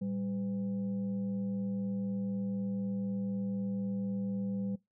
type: tone with frequency modulation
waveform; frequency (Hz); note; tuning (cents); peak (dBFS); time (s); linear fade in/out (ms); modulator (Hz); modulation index
sine; 196; G3; 0; -32; 0.01-4.76; 10; 308; 0.43
effects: noise-tail reverb RT60 0.2 s tail -23 dB re dry